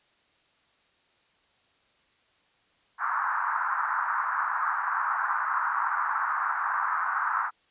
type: band-pass noise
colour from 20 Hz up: white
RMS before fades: -28 dBFS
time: 2.98-7.51 s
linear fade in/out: 50 ms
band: 920 to 1500 Hz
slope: 48 dB/octave
effects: white hiss -66 dBFS RMS until 7.7 s + resampled to 8000 Hz